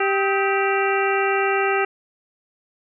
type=harmonic tone with a mistuned harmonic; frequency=392 Hz; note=G4; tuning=in tune; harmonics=1 / 2 / 3 / 4 / 5 / 6 / 7; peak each=-21 / -24 / -26 / -27 / -28 / -29 / -29 dBFS; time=0-1.85 s; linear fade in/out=5 ms; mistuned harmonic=3; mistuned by=+130 cents; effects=none